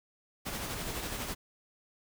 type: noise with tremolo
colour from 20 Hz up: pink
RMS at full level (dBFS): -36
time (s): 0.45-1.35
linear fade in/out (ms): 20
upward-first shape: sine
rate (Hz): 12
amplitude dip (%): 35
effects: none